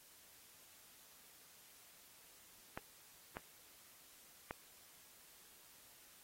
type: clicks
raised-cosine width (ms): 0.5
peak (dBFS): -29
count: 3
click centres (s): 2.775 / 3.369 / 4.509
effects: white hiss -63 dBFS RMS until 6.23 s + AAC 48 kbps